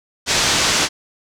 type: low-pass noise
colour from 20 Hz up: white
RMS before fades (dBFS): -17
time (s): 0.26-0.89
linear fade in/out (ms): 50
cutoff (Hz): 6800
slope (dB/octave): 24
effects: none